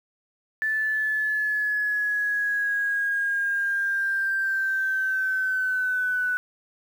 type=exponential sweep; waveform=sine; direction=down; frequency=1754 to 1487 Hz; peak=-22 dBFS; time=0.62-6.37 s; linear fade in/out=0 ms; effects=8-bit